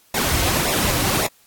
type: noise with flanger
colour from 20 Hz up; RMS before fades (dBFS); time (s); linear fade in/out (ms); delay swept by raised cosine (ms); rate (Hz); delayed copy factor
pink; -20; 0.14-1.27; 5; 0.64 to 5.04; 1.8; -0.75
effects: white hiss -55 dBFS RMS until 1.46 s + AAC 64 kbps